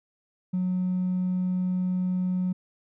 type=tone with hard clipping; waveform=sine; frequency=182.9 Hz; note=F#3; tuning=20 cents flat; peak=-24 dBFS; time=0.53-2.53 s; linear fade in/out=10 ms; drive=1 dB; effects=none